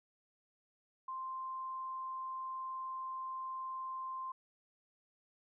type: tone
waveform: sine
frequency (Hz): 1046.5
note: C6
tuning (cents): 0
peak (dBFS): -39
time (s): 1.08-4.32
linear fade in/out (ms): 5
effects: none